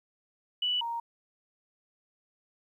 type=tone pair in turn; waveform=sine; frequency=2960 / 932.3 Hz; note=F#7 / A#5; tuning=0 / 0 cents; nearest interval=octave + minor sixth; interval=2000 cents; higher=first; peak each=-26 / -31 dBFS; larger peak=first; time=0.62-0.81 / 0.81-1 s; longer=neither; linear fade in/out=5 ms; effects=11-bit